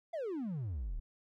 triangle exponential sweep, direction down, 703 to 32.7 Hz, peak -33 dBFS, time 0.13-1 s, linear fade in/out 10 ms, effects tanh soft clip ceiling -29 dBFS

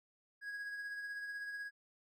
triangle tone with tremolo, 1654 Hz, G#6, 8 cents flat, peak -38 dBFS, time 0.41-1.71 s, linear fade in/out 50 ms, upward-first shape sine, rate 16 Hz, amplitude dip 35%, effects none

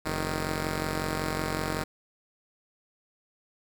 5% pulse tone pair together, 45.4 / 155.56 Hz, F#1 / D#3, -32 / 0 cents, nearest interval octave + major sixth, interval 2132 cents, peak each -20 dBFS, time 0.05-1.84 s, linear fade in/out 10 ms, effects none

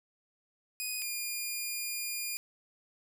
10% pulse tone pair in turn, 2489 / 2420 Hz, D#7 / D#7, 0 / -49 cents, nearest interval unison, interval 49 cents, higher first, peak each -25 dBFS, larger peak neither, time 0.8-1.02 / 1.02-2.37 s, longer second, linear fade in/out 0 ms, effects none

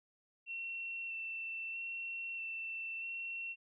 sine tone with vibrato, 2700 Hz, E7, 41 cents sharp, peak -39 dBFS, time 0.46-3.56 s, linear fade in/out 50 ms, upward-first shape square, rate 0.78 Hz, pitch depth 12 cents each way, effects none

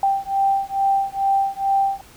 sine beating tone pair, 784 / 786.3 Hz, G5 / G5, 0 / +5 cents, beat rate 2.3 Hz, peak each -20 / -20 dBFS, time 0.03-2.01 s, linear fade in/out 2 ms, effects pink hiss -47 dBFS RMS until 2.16 s

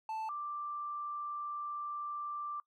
triangle / sine tone pair in turn, 880 / 1177.9 Hz, A5 / D6, 0 / +5 cents, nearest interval perfect fourth, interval 505 cents, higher second, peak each -34 / -37 dBFS, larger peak first, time 0.09-0.29 / 0.29-2.6 s, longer second, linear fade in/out 2 ms, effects noise-tail reverb RT60 0.1 s tail -21 dB re dry

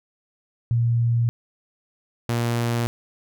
sine / sawtooth tone pair in turn, 117.6 / 118.11 Hz, A#2 / A#2, +16 / +23 cents, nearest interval unison, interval 7 cents, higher second, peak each -17 dBFS, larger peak neither, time 0.71-1.29 / 2.29-2.87 s, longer neither, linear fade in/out 0 ms, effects none

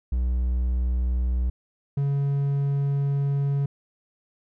triangle tone pair in turn, 61.74 / 140.29 Hz, B1 / C#3, 0 / +21 cents, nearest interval octave + major second, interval 1421 cents, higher second, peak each -19 dBFS, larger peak neither, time 0.12-1.5 / 1.97-3.66 s, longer second, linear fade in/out 5 ms, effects none

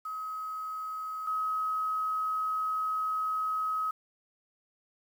sine tone pair in turn, 1273 / 1273 Hz, D#6 / D#6, +39 / +39 cents, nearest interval unison, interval 0 cents, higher neither, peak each -34 / -28 dBFS, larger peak second, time 0.05-1.27 / 1.27-3.91 s, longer second, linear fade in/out 5 ms, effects 9-bit

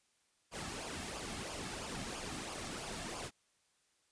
pink noise with flanger, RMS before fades -43 dBFS, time 0.51-3.31 s, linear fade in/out 50 ms, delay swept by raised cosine 0.5 to 2.1 ms, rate 3 Hz, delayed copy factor -0.6, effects white hiss -75 dBFS RMS until 4.11 s + resampled to 22050 Hz

